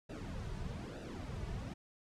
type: noise with flanger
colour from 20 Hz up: brown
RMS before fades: -43 dBFS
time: 0.09-1.74 s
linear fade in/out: 10 ms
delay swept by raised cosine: 0.91 to 3.81 ms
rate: 1.1 Hz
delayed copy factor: -0.75
effects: low-pass 8000 Hz 12 dB/octave